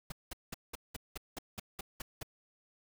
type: noise bursts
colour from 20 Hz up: pink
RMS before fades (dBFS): -41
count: 11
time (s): 0.1-2.231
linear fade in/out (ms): 5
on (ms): 21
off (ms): 190
effects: none